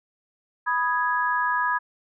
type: chord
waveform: sine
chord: G# minor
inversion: first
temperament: equal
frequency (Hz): 987.8 / 1244.5 / 1661.2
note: B5 / D#6 / G#6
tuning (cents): 0 / 0 / 0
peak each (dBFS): -24 / -28 / -25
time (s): 0.66-1.79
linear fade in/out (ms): 20
effects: none